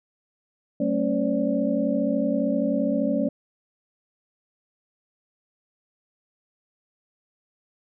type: tone cluster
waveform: sine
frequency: 191.9 / 224.8 / 275.3 / 524 / 579 Hz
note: G3 / A3 / C#4 / C5 / D5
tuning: -37 / +37 / -12 / +2 / -25 cents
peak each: -29 / -26 / -25 / -32 / -27 dBFS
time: 0.8-3.29 s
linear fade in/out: 5 ms
effects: none